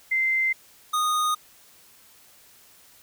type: tone pair in turn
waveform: sine / square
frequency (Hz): 2079 / 1236.2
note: C7 / D#6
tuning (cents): -12 / -12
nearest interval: major sixth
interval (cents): 900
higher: first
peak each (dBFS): -20 / -22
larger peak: first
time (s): 0.11-0.53 / 0.93-1.35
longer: neither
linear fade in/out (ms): 10
effects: white hiss -54 dBFS RMS until 3.02 s